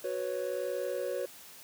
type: chord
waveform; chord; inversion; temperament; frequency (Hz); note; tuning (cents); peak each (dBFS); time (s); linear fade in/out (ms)
triangle; F# suspended fourth; none; equal; 370 / 493.9 / 554.4; F#4 / B4 / C#5; 0 / 0 / 0; -36 / -34 / -33; 0.04-1.26; 5
effects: white hiss -51 dBFS RMS until 1.63 s + high-pass 80 Hz 12 dB/octave